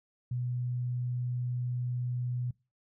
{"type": "tone", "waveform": "sine", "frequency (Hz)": 123.47, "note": "B2", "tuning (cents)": 0, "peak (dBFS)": -30, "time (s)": [0.31, 2.51], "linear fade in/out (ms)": 5, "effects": ["noise-tail reverb RT60 0.3 s tail -24 dB re dry"]}